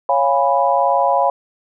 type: chord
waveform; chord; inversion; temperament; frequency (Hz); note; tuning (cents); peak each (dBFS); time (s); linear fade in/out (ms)
sine; C# dominant seventh; none; equal with one note detuned; 554.4 / 698.5 / 821.5 / 987.8; C#5 / E#5 / G#5 / B5; 0 / 0 / -19 / 0; -18; 0.09-1.3; 2
effects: none